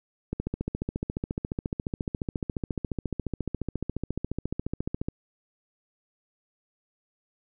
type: click train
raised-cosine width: 3 ms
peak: -16 dBFS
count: 69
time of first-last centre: 0.33-5.085 s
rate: 14.3 Hz
effects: none